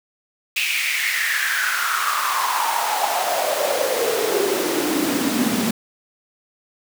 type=noise with high-pass filter sweep; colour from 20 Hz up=pink; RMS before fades=-21 dBFS; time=0.56-5.71 s; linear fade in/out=5 ms; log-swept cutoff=2600 to 210 Hz; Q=6.4; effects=none